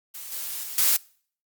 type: noise with level steps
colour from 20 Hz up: blue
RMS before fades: -38 / -32 / -35 / -20 dBFS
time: 0.14-0.97 s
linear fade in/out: 10 ms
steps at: 0.32 / 0.63 / 0.78 s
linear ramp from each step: 2 ms
effects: noise-tail reverb RT60 0.5 s tail -24 dB re dry + Opus 48 kbps